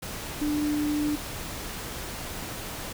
sine tone in noise, 297.2 Hz, D4, 21 cents sharp, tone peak -24 dBFS, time 0.41-1.16 s, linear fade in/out 10 ms, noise pink, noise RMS -36 dBFS, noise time 0.02-2.93 s, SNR +9 dB, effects none

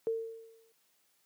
sine tone with exponential decay, 452.3 Hz, A4, 48 cents sharp, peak -27 dBFS, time 0.07-0.72 s, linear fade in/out 0 ms, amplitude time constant 140 ms, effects white hiss -72 dBFS RMS until 1.25 s + high-pass 150 Hz 12 dB/octave

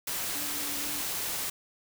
sine tone in noise, 290 Hz, D4, 22 cents flat, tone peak -43 dBFS, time 0.35-1.01 s, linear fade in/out 5 ms, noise white, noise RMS -33 dBFS, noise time 0.07-1.5 s, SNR -13 dB, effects none

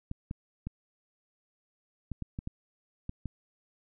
clicks, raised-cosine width 5 ms, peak -23 dBFS, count 9, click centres 0.114 / 0.311 / 0.67 / 2.117 / 2.223 / 2.389 / 2.474 / 3.094 / 3.257 s, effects none

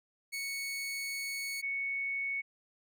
sawtooth / sine tone pair in turn, 2217 / 2217 Hz, C#7 / C#7, 0 / 0 cents, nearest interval unison, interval 0 cents, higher neither, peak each -32 / -32 dBFS, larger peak neither, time 0.32-1.62 / 1.62-2.42 s, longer first, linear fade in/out 20 ms, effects none

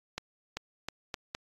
accelerating click train, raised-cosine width 0.2 ms, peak -17 dBFS, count 5, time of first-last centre 0.18-1.349 s, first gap 390 ms, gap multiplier 0.81, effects AAC 32 kbps

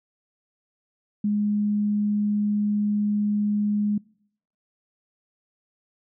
sine tone, 207.7 Hz, G#3, in tune, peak -20 dBFS, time 1.24-3.98 s, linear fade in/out 5 ms, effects noise-tail reverb RT60 0.7 s tail -25 dB re dry

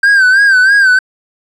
triangle tone with vibrato, 1568 Hz, G6, in tune, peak -3 dBFS, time 0.03-0.99 s, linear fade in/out 5 ms, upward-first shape sine, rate 3.1 Hz, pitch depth 88 cents each way, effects resampled to 24000 Hz

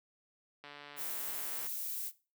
click train, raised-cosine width 0.3 ms, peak -33 dBFS, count 150, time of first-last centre 0.64-1.668 s, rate 145 Hz
violet noise, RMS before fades -39 dBFS, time 0.96-2.12 s, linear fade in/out 50 ms
effects noise-tail reverb RT60 0.3 s tail -17 dB re dry + high-pass 200 Hz 12 dB/octave

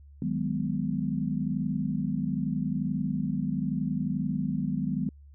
sine chord, G# minor seventh, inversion second, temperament just, 155.74 / 186.89 / 207.7 / 249.2 Hz, D#3 / F#3 / G#3 / B3, +2 / +18 / 0 / +16 cents, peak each -32 dBFS, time 0.22-5.09 s, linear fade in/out 2 ms, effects added 71 Hz sine -48 dBFS peak until 5.34 s

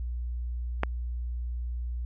click, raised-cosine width 0.5 ms, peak -10 dBFS, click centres 0.834 s, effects added 60 Hz sine -30 dBFS peak until 2.05 s

